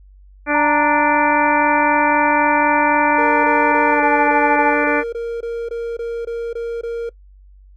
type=harmonic tone; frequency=293.7 Hz; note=D4; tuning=in tune; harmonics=1 / 2 / 3 / 4 / 5 / 6 / 7 / 8; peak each=-20 / -21 / -23 / -25 / -22 / -24 / -27 / -24 dBFS; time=0.46-5.04 s; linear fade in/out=50 ms
type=tone with pitch glide; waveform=sine; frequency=925 to 868.1 Hz; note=A#5 to A5; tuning=-14 to -24 cents; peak=-16 dBFS; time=0.54-4.74 s; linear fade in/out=10 ms; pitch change=-110 cents; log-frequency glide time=3.89-4.02 s
type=tone bursts; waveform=triangle; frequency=466.2 Hz; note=A#4; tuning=in tune; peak=-19 dBFS; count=14; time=3.18-7.093 s; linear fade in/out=5 ms; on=260 ms; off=21 ms
effects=noise-tail reverb RT60 0.1 s tail -23 dB re dry + added 48 Hz sine -42 dBFS peak until 7.76 s

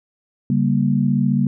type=chord; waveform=sine; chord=G diminished; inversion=second; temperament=just; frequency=141.12 / 196 / 235.2 Hz; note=Db3 / G3 / Bb3; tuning=+31 / 0 / +16 cents; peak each=-19 dBFS; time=0.5-1.47 s; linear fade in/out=2 ms; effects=none

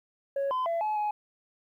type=tone with pitch steps; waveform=sine; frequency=554 / 1021 / 673 / 854 / 840 Hz; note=C#5 / C6 / E5 / G#5 / G#5; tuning=-1 / -43 / +36 / +48 / +19 cents; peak=-24 dBFS; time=0.36-1.11 s; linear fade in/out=5 ms; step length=150 ms; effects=tanh soft clip ceiling -25 dBFS + 11-bit

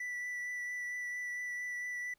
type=tone with vibrato; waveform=triangle; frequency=1969 Hz; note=B6; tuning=6 cents flat; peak=-35 dBFS; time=0-2.14 s; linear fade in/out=5 ms; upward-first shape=triangle; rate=4.4 Hz; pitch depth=13 cents each way; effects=pink hiss -75 dBFS RMS until 2.18 s

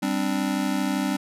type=chord; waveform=square; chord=G suspended fourth; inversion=none; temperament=just; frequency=196 / 261.3 / 294 Hz; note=G3 / C4 / D4; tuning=0 / -2 / +2 cents; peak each=-28 dBFS; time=0.02-1.17 s; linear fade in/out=10 ms; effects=resampled to 32000 Hz

